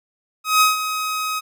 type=tone with ADSR envelope; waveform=sawtooth; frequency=1265 Hz; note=D#6; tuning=28 cents sharp; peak=-7 dBFS; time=0.44-1.41 s; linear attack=170 ms; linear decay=150 ms; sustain=-11 dB; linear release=29 ms; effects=none